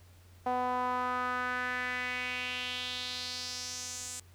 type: tone with band-pass filter sweep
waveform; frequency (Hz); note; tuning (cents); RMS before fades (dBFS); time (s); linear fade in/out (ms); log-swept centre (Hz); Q
sawtooth; 249.9; B3; +21; -35; 0.46-4.2; 5; 780 to 7800; 3.3
effects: added 89 Hz sine -55 dBFS peak until 4.34 s + pink hiss -63 dBFS RMS until 4.34 s